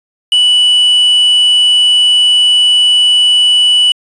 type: tone with quantisation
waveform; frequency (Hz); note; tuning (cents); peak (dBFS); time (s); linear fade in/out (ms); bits
triangle; 2960; F#7; 0; -4; 0.32-3.92; 2; 5
effects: resampled to 24000 Hz